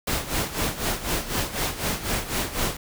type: noise with tremolo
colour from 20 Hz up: pink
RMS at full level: -24 dBFS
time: 0.07-2.77 s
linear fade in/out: 5 ms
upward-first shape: sine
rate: 4 Hz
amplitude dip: 75%
effects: none